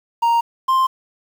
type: tone pair in turn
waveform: triangle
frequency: 932.3 / 1049.1 Hz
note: A#5 / C6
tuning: 0 / +4 cents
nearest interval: major second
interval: 204 cents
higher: second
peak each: -11 dBFS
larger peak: neither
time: 0.22-0.41 / 0.68-0.87 s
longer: neither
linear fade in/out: 10 ms
effects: 7-bit